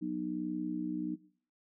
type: harmonic tone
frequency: 61.2 Hz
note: B1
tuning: 15 cents flat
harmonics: 3 / 4 / 5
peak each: -39 / -40 / -35 dBFS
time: 0.01-1.16 s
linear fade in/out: 20 ms
effects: noise-tail reverb RT60 0.5 s tail -18 dB re dry